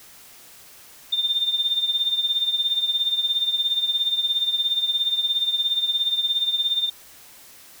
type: tone with tremolo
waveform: sine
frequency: 3610 Hz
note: A7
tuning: 44 cents sharp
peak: -16 dBFS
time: 1.12-6.9 s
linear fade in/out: 10 ms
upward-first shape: triangle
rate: 17 Hz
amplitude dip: 80%
effects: white hiss -47 dBFS RMS until 7.8 s